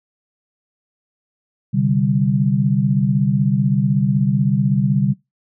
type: chord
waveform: sine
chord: C suspended second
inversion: none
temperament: equal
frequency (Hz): 130.81 / 146.83 / 196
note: C3 / D3 / G3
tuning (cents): 0 / 0 / 0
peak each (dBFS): -18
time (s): 1.73-5.14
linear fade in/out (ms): 20
effects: noise-tail reverb RT60 0.2 s tail -23 dB re dry